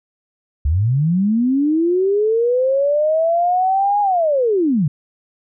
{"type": "linear two-way sweep", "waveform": "sine", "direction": "up then down", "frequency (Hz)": [65.41, 830.6, 131.7], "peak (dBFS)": -13, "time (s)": [0.65, 4.88], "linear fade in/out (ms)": 5, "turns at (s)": 4.01, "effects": []}